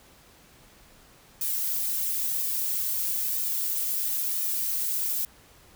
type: noise with flanger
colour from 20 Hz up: violet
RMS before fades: -28 dBFS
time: 1.41-5.25 s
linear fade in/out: 2 ms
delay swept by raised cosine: 1.6 to 3.3 ms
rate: 1 Hz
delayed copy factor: +0.7
effects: pink hiss -55 dBFS RMS until 5.75 s